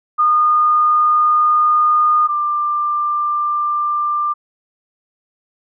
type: tone pair in turn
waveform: sine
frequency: 1222 / 1188.6 Hz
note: D#6 / D6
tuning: -32 / +20 cents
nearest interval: unison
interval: 48 cents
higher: first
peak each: -10 / -15 dBFS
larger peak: first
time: 0.18-2.28 / 2.28-4.34 s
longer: first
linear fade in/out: 20 ms
effects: none